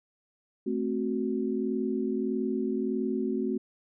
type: chord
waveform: sine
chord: F# diminished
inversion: first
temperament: equal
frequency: 220 / 261.6 / 370 Hz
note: A3 / C4 / F#4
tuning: 0 / 0 / 0 cents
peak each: -31 dBFS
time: 0.66-3.58 s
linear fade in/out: 10 ms
effects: none